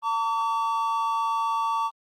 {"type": "tone pair together", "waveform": "triangle", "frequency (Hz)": [904, 1141.9], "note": ["A5", "D6"], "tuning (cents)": [47, -49], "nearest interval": "major third", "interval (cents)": 404, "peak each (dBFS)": -24, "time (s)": [0.02, 1.91], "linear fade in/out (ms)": 50, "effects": ["Opus 24 kbps"]}